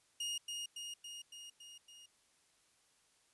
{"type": "tone with echo", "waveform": "sawtooth", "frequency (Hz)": 2858, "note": "F7", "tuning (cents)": 39, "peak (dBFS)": -34, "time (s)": [0.2, 0.38], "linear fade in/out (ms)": 5, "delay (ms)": 280, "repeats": 6, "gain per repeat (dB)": -3, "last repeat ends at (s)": 2.06, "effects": ["white hiss -72 dBFS RMS until 3.33 s", "resampled to 24000 Hz"]}